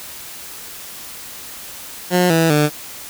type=tone with pitch steps; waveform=15% pulse; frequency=179.6 / 163.75 / 149.29 Hz; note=F3 / E3 / D3; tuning=+49 / -11 / +29 cents; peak=-6 dBFS; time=2.1-2.7 s; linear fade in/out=50 ms; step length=200 ms; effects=white hiss -34 dBFS RMS until 3.09 s